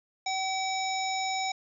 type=harmonic tone; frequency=763 Hz; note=G5; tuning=47 cents flat; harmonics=1 / 3 / 5 / 7 / 9; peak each=-30 / -35 / -37 / -38 / -40 dBFS; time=0.26-1.52 s; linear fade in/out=5 ms; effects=none